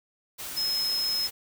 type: tone in noise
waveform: sine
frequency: 5160 Hz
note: E8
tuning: 38 cents flat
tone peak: -25 dBFS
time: 0.56-1.28 s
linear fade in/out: 20 ms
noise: white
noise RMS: -37 dBFS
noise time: 0.38-1.31 s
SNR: +9 dB
effects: none